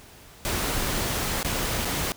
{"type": "noise with dropouts", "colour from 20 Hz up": "pink", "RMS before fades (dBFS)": -27, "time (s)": [0.45, 2.12], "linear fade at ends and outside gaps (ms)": 0, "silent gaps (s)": [[1.429, 1.447], [1.849, 1.854]], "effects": ["pink hiss -49 dBFS RMS until 2.16 s"]}